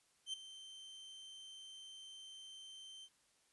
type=tone with ADSR envelope; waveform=40% pulse; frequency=3112 Hz; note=G7; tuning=13 cents flat; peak=-37 dBFS; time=0.26-3.09 s; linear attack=74 ms; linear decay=8 ms; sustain=-14 dB; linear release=53 ms; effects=white hiss -74 dBFS RMS until 3.52 s + resampled to 24000 Hz